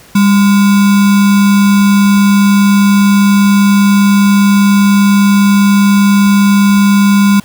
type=tone with sample-and-hold; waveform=sine; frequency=200 Hz; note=G3; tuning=35 cents sharp; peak=-4 dBFS; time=0.15-7.4 s; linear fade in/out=5 ms; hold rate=1225 Hz; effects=pink hiss -39 dBFS RMS until 7.44 s